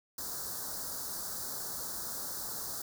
white band-stop noise, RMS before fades -39 dBFS, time 0.18-2.82 s, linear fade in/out 5 ms, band 1600 to 4200 Hz, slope 48 dB/octave, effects none

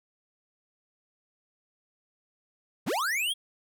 square linear sweep, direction up, 100 to 3376 Hz, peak -27 dBFS, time 2.86-3.34 s, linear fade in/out 20 ms, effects none

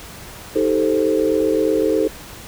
sine chord, A half-diminished seventh, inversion second, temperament equal with one note detuned, 314.9 / 392 / 440 / 523.3 Hz, Eb4 / G4 / A4 / C5, +21 / 0 / 0 / 0 cents, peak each -20 / -22 / -18 / -22 dBFS, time 0.55-2.08 s, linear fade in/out 10 ms, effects pink hiss -37 dBFS RMS until 2.47 s

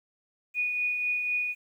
sine tone with tremolo, 2466 Hz, D#7, 16 cents flat, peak -24 dBFS, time 0.54-1.55 s, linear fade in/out 50 ms, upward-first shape triangle, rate 4 Hz, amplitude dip 40%, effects 10-bit

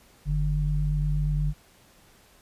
sine tone pair together, 47.18 / 150 Hz, F#1 / D3, +34 / +37 cents, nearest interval octave + minor sixth, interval 2003 cents, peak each -25 dBFS, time 0.25-1.54 s, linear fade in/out 50 ms, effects pink hiss -57 dBFS RMS until 2.41 s + resampled to 32000 Hz

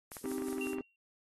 violet noise with tremolo, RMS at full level -43 dBFS, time 0.11-0.75 s, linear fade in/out 5 ms, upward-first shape sine, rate 5.8 Hz, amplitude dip 55%
clicks, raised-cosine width 0.5 ms, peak -31 dBFS, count 12, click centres 0.118 / 0.168 / 0.257 / 0.316 / 0.382 / 0.421 / 0.484 / 0.529 / 0.582 / 0.67 / 0.732 / 0.785 s
triangle chord, C minor, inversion none, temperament equal, 261.6 / 311.1 / 392 Hz, C4 / Eb4 / G4, 0 / 0 / 0 cents, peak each -37 / -40 / -37 dBFS, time 0.24-0.81 s, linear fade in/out 2 ms
sine tone with exponential decay, 2749 Hz, F7, 28 cents flat, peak -36 dBFS, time 0.61-0.96 s, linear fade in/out 2 ms, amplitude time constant 75 ms
effects AAC 32 kbps

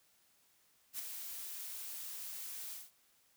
blue noise with ADSR envelope, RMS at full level -39 dBFS, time 0.93-2.91 s, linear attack 61 ms, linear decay 10 ms, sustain -6 dB, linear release 190 ms, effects white hiss -71 dBFS RMS until 3.36 s

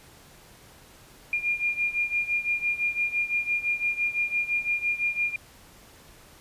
sine beating tone pair, 2409 / 2414.9 Hz, D7 / D7, +43 / +48 cents, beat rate 5.9 Hz, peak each -26 / -29 dBFS, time 1.33-5.36 s, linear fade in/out 2 ms, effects pink hiss -52 dBFS RMS until 6.4 s + resampled to 32000 Hz

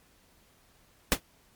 pink noise with exponential decay, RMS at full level -18 dBFS, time 1.12-1.2 s, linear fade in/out 0 ms, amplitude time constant 16 ms, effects pink hiss -63 dBFS RMS until 1.55 s + MP3 96 kbps

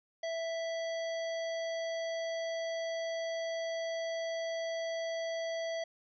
harmonic tone, 659.3 Hz, E5, in tune, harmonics 1 / 3 / 5 / 7 / 9, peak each -34 / -44 / -48 / -51 / -53 dBFS, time 0.23-5.84 s, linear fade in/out 5 ms, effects none

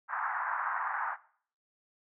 pink band-pass noise, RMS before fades -34 dBFS, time 0.08-1.17 s, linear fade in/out 50 ms, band 840 to 1700 Hz, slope 48 dB/octave, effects noise-tail reverb RT60 0.5 s tail -17 dB re dry

